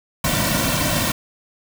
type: noise with comb filter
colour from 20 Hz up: pink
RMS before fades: -20 dBFS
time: 0.24-1.12 s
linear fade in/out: 5 ms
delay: 2.4 ms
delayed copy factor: -0.8
effects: none